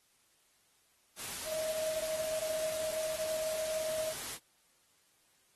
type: tone in noise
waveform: sine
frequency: 631 Hz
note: D#5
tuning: 24 cents sharp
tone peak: -33 dBFS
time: 1.45-4.14 s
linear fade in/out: 50 ms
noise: white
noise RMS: -41 dBFS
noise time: 1.16-4.39 s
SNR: +5 dB
effects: white hiss -70 dBFS RMS until 5.55 s + AAC 32 kbps